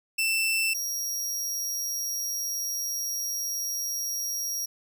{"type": "tone pair in turn", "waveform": "sawtooth", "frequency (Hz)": [2668, 5653], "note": ["E7", "F8"], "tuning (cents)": [20, 20], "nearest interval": "octave + minor second", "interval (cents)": 1300, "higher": "second", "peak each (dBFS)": [-20, -26], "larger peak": "first", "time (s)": [[0.18, 0.74], [0.74, 4.66]], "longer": "second", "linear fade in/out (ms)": 10, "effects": []}